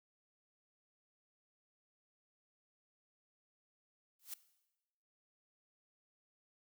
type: noise with exponential growth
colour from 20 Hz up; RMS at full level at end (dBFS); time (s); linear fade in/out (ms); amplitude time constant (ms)
blue; -40; 4.19-4.34; 5; 32
effects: noise-tail reverb RT60 1.0 s tail -17 dB re dry